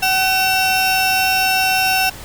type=tone pair together; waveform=30% pulse; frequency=756.3 / 2701 Hz; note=F#5 / E7; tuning=+38 / +42 cents; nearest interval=octave + minor seventh; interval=2204 cents; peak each=-14 / -14 dBFS; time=0.02-2.1 s; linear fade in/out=10 ms; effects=pink hiss -35 dBFS RMS until 2.24 s